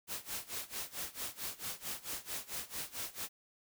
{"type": "noise with tremolo", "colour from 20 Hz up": "white", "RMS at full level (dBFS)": -39, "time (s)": [0.07, 3.29], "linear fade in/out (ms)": 50, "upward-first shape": "sine", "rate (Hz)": 4.5, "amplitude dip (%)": 90, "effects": []}